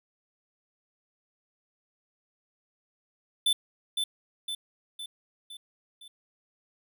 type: tone with echo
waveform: square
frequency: 3520 Hz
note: A7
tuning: in tune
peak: -22 dBFS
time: 3.46-3.53 s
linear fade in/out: 5 ms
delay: 510 ms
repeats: 5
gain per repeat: -5 dB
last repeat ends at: 6.08 s
effects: none